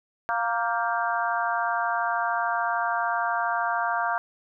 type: harmonic tone with a mistuned harmonic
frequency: 233.1 Hz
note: A#3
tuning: in tune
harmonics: 3 / 4 / 5 / 6 / 7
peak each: -28 / -29 / -30 / -31 / -31 dBFS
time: 0.29-4.18 s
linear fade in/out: 0 ms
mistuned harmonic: 7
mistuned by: -55 cents
effects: none